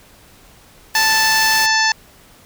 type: noise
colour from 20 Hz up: white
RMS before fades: -24 dBFS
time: 0.94-1.67 s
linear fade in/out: 20 ms
type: harmonic tone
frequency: 880 Hz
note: A5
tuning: in tune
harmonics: 1 / 2 / 3 / 4 / 5 / 6 / 7 / 8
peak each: -19 / -16 / -24 / -29 / -22 / -21 / -24 / -32 dBFS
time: 0.95-1.92 s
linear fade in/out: 2 ms
effects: pink hiss -47 dBFS RMS until 2.45 s